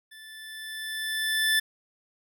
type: tone with level ramp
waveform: 25% pulse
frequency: 1755 Hz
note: A6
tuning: 5 cents flat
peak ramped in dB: -42 to -16 dBFS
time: 0.11-1.6 s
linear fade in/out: 10 ms
effects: none